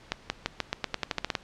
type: accelerating click train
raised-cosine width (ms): 0.2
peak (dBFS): -9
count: 13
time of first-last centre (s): 0.12-1.352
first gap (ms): 180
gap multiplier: 0.89
effects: pink hiss -53 dBFS RMS until 1.43 s + low-pass 5000 Hz 12 dB/octave

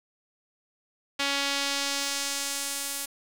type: tone with band-pass filter sweep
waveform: sawtooth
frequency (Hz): 279.7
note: C#4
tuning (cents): +16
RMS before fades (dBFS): -30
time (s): 1.19-3.06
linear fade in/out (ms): 10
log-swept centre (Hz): 3400 to 11000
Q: 1
effects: 8-bit

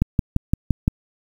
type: click train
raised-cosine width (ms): 5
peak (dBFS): -4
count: 6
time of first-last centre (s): 0.02-0.879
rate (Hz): 5.82
effects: 7-bit

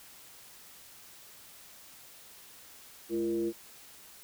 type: tone with frequency modulation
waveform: sine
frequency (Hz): 341.2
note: F4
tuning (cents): -40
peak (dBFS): -28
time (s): 3.09-3.53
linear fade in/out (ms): 50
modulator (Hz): 129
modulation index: 0.65
effects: white hiss -53 dBFS RMS until 4.23 s

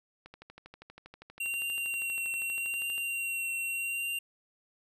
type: click train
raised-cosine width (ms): 0.3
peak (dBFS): -32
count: 35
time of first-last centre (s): 0.26-2.98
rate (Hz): 12.5
type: tone with vibrato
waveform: square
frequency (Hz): 2751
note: F7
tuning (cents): -27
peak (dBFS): -32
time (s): 1.4-4.19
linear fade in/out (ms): 5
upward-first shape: triangle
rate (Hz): 0.82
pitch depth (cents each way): 19
effects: none

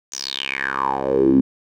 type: tone with band-pass filter sweep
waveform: 10% pulse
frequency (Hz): 67.4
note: C#2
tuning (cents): -48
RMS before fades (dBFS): -20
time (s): 0.12-1.41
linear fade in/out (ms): 5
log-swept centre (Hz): 6500 to 240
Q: 7
effects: none

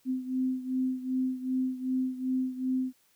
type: beating tone pair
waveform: sine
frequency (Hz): 257.3 / 259.9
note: C4 / C4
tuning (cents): -29 / -11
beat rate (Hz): 2.6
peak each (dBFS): -29 / -33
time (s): 0.05-2.93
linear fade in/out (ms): 50
effects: white hiss -67 dBFS RMS until 3.15 s

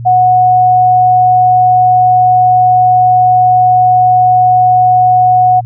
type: tone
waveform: sine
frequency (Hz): 734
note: F#5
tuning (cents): -14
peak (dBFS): -4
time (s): 0.05-5.61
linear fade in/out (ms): 20
effects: added 118 Hz sine -20 dBFS peak until 5.65 s

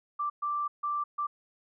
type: tone bursts at uneven times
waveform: sine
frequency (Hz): 1174.7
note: D6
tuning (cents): 0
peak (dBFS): -28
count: 4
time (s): 0.19-0.3 / 0.42-0.68 / 0.83-1.04 / 1.18-1.27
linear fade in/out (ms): 10
effects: none

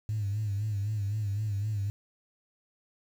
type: tone with vibrato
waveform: sine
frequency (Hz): 103.83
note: G#2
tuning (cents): 0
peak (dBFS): -27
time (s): 0.09-1.9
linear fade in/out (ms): 0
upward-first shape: sine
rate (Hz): 3.9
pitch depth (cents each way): 84
effects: tanh soft clip ceiling -24 dBFS + 9-bit

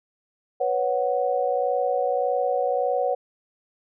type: chord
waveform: sine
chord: B suspended second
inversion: none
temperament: just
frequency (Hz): 493.9 / 555.6 / 740.8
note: B4 / C#5 / F#5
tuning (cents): 0 / +4 / +2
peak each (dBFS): -25 / -25 / -25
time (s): 0.6-3.15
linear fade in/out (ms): 10
effects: none

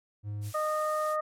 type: tone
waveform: triangle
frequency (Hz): 103.83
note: G#2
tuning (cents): 0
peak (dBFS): -31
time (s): 0.23-0.53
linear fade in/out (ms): 50
type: noise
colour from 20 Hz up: blue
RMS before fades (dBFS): -44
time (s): 0.41-1.17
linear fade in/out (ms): 50
type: harmonic tone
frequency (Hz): 615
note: D#5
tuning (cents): -20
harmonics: 1 / 2 / 3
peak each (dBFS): -30 / -30 / -44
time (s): 0.54-1.21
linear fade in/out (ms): 10
effects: low-pass 11000 Hz 12 dB/octave

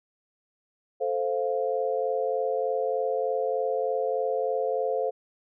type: chord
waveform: sine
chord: F major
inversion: first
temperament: equal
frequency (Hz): 440 / 523.3 / 698.5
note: A4 / C5 / F5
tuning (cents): 0 / 0 / 0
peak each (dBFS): -29 / -27 / -31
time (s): 1-5.11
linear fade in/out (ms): 20
effects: none

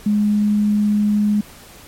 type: tone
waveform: sine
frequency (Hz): 208.5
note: G#3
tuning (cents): +7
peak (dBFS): -13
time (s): 0.06-1.41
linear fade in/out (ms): 5
effects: pink hiss -42 dBFS RMS until 1.87 s + MP3 64 kbps

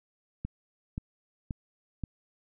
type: click train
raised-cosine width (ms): 5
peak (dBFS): -21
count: 4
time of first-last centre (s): 0.45-2.037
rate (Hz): 1.89
effects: none

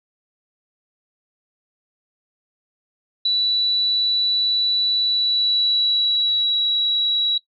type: tone with pitch glide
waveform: sine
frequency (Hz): 3951 to 3890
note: B7 to B7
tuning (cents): 0 to -27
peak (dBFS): -16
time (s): 3.25-7.38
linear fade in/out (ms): 5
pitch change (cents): -27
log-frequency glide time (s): 5.01-6.61
effects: noise-tail reverb RT60 0.1 s tail -17 dB re dry

